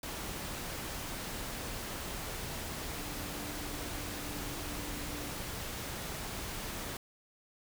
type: tone in noise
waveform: sine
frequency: 293.8 Hz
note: D4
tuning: 1 cent sharp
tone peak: -47 dBFS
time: 2.99-5.32 s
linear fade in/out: 2 ms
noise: pink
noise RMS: -40 dBFS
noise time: 0.03-6.97 s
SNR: -10 dB
effects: none